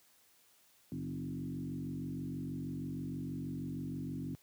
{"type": "tone with frequency modulation", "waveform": "sine", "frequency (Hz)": 207.7, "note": "G#3", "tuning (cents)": 0, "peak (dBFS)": -37, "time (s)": [0.92, 4.35], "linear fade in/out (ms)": 0, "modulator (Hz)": 46.3, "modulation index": 2.1, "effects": ["white hiss -67 dBFS RMS until 4.42 s", "high-pass 60 Hz 12 dB/octave"]}